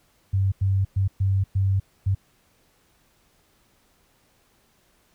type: tone bursts at uneven times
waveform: sine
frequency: 96.9 Hz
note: G2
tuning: 20 cents flat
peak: -18 dBFS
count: 6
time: 0.33-0.52 / 0.61-0.85 / 0.96-1.08 / 1.2-1.44 / 1.55-1.8 / 2.06-2.15 s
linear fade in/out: 10 ms
effects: pink hiss -63 dBFS RMS until 5.14 s